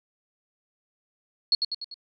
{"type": "tone with echo", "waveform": "sine", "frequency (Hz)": 4337, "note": "C#8", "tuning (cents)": -39, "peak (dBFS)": -17, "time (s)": [1.52, 1.55], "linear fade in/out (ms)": 2, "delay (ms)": 98, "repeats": 4, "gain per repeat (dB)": -5, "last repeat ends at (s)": 1.942, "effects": []}